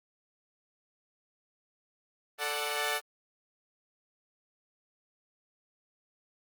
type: chord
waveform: 10% pulse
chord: D major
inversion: second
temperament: equal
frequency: 440 / 587.3 / 740 Hz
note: A4 / D5 / F#5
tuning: 0 / 0 / 0 cents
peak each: -26 dBFS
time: 2.38-3.01 s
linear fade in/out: 50 ms
effects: Opus 24 kbps